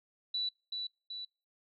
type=tone with echo; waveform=sine; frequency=3954 Hz; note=B7; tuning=1 cent sharp; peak=-31 dBFS; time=0.34-0.49 s; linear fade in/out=5 ms; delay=380 ms; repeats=2; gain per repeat=-4 dB; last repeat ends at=1.25 s; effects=noise-tail reverb RT60 0.3 s tail -25 dB re dry